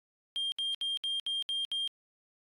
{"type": "tone bursts", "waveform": "sine", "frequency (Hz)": 3201, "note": "G7", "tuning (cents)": 36, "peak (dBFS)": -28, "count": 7, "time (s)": [0.36, 1.876], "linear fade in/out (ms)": 0, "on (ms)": 160, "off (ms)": 66, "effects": ["tanh soft clip ceiling -29 dBFS", "AAC 48 kbps"]}